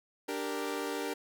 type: chord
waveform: sawtooth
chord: G minor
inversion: second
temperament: equal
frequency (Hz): 293.7 / 392 / 466.2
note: D4 / G4 / Bb4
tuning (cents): 0 / 0 / 0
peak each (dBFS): -34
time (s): 0.28-1.14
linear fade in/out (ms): 10
effects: none